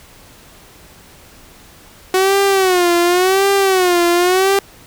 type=tone with vibrato; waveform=sawtooth; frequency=370 Hz; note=F#4; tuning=in tune; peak=-7 dBFS; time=2.14-4.59 s; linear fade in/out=2 ms; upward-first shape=sine; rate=0.91 Hz; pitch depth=120 cents each way; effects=pink hiss -43 dBFS RMS until 4.86 s